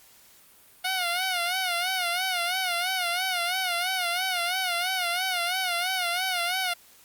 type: tone with vibrato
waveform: 10% pulse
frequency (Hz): 723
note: F#5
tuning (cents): -40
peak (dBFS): -17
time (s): 0.84-6.74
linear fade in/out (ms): 10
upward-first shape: sine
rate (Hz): 3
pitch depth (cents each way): 89
effects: white hiss -55 dBFS RMS until 7.04 s + Opus 48 kbps